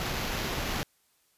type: noise with sample-and-hold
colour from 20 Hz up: pink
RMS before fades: -32 dBFS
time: 0-0.83 s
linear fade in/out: 0 ms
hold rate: 8820 Hz
effects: white hiss -69 dBFS RMS until 1.37 s + resampled to 32000 Hz